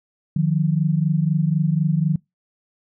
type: tone pair together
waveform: sine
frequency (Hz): 153.4 / 177.41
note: D#3 / F3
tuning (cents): -24 / +28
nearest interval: minor third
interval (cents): 252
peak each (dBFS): -18 / -20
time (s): 0.36-2.16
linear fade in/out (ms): 5
effects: noise-tail reverb RT60 0.2 s tail -26 dB re dry